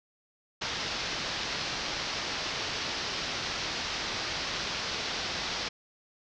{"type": "low-pass noise", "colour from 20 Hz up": "white", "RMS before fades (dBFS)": -34, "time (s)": [0.61, 5.69], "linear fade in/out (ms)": 10, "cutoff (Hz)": 5600, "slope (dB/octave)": 48, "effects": []}